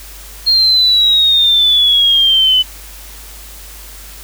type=exponential sweep; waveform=sine; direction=down; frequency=4245 to 2997 Hz; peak=-7 dBFS; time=0.46-2.63 s; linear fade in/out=20 ms; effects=added 50 Hz sine -34 dBFS peak until 4.23 s + white hiss -35 dBFS RMS until 4.23 s